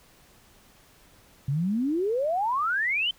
sine exponential sweep, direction up, 130.81 to 3136 Hz, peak -23 dBFS, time 1.48-3.11 s, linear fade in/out 5 ms, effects pink hiss -57 dBFS RMS until 3.18 s

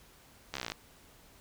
slowing click train, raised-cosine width 0.2 ms, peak -18 dBFS, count 12, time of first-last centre 0.54-0.719 s, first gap 14 ms, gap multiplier 1.03, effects pink hiss -59 dBFS RMS until 1.4 s

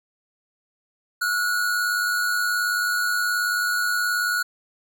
square tone pair together, 1353.3 / 1452 Hz, E6 / F#6, +45 / -33 cents, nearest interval minor second, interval 122 cents, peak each -31 / -22 dBFS, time 1.21-4.43 s, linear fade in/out 10 ms, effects none

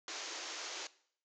white band-pass noise, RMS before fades -44 dBFS, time 0.08-0.87 s, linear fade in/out 2 ms, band 290 to 7000 Hz, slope 96 dB/octave, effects noise-tail reverb RT60 0.6 s tail -19 dB re dry

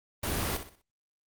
pink noise with echo, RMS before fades -31 dBFS, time 0.23-0.57 s, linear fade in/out 5 ms, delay 62 ms, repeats 4, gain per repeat -9 dB, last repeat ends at 0.818 s, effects Opus 32 kbps

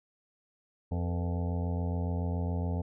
harmonic tone with a mistuned harmonic, 87.1 Hz, F2, 4 cents flat, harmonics 1 / 2 / 3 / 5 / 6 / 7 / 8 / 9 / 10, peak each -30 / -36 / -40 / -44 / -46 / -47 / -48 / -49 / -50 dBFS, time 0.91-2.82 s, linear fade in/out 10 ms, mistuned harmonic 6, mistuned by -67 cents, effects none

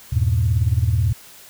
sine tone cluster, 80.5 / 100.2 / 118.3 Hz, E2 / G2 / A#2, -41 / +38 / +26 cents, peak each -19 dBFS, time 0.12-1.13 s, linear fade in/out 10 ms, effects tanh soft clip ceiling -7 dBFS + white hiss -44 dBFS RMS until 1.49 s

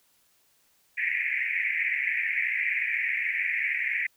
white band-pass noise, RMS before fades -28 dBFS, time 0.97-4.07 s, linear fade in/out 10 ms, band 1800 to 2400 Hz, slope 96 dB/octave, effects white hiss -66 dBFS RMS until 4.16 s

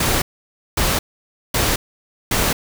pink noise bursts, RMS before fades -18 dBFS, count 4, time 0-2.53 s, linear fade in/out 5 ms, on 220 ms, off 550 ms, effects none

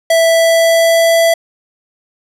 square tone with pitch glide, 659.3 to 664.7 Hz, E5 to E5, 0 to +14 cents, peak -8 dBFS, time 0.1-1.34 s, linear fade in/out 5 ms, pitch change +14 cents, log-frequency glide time 0.27-1.16 s, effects resampled to 32000 Hz + 7-bit

